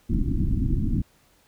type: low-pass noise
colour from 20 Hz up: pink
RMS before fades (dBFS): -23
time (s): 0.09-1.02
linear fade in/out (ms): 10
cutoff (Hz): 330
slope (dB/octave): 96
effects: pink hiss -61 dBFS RMS until 1.47 s